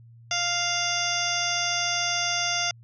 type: harmonic tone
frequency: 698.5 Hz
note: F5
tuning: in tune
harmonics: 1 / 2 / 3 / 4 / 5 / 7 / 8 / 9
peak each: -32 / -32 / -32 / -32 / -32 / -32 / -32 / -32 dBFS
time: 0.31-2.71 s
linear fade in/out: 2 ms
effects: added 116 Hz sine -47 dBFS peak until 2.83 s